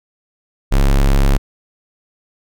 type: tone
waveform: square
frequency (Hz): 34.35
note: C#1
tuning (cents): -15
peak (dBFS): -10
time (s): 0.71-1.38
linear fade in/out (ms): 20
effects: none